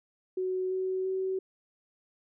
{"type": "tone with pitch steps", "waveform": "sine", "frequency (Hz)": [371.6, 375.1, 378.5], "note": ["F#4", "F#4", "F#4"], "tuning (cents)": [7, 24, 39], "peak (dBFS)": -28, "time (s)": [0.37, 1.39], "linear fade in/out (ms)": 5, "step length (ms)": 340, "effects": []}